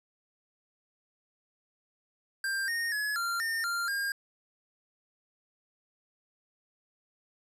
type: tone with pitch steps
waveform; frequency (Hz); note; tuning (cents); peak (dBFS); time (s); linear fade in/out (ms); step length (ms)
square; 1587 / 1849 / 1695 / 1384 / 1818 / 1391 / 1613; G6 / A#6 / G#6 / F6 / A#6 / F6 / G6; +21 / -15 / +35 / -16 / -44 / -7 / +49; -30; 2.44-4.12; 2; 240
effects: resampled to 32000 Hz